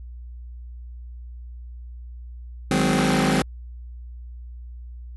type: chord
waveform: sawtooth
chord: Ab dominant seventh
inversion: second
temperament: just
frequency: 155.74 / 186.89 / 207.7 / 259.6 Hz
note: Eb3 / Gb3 / Ab3 / C4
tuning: +2 / +18 / 0 / -13 cents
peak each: -20 / -20 / -20 / -19 dBFS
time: 2.71-3.42 s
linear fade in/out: 2 ms
effects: added 60 Hz sine -35 dBFS peak until 5.16 s + AAC 32 kbps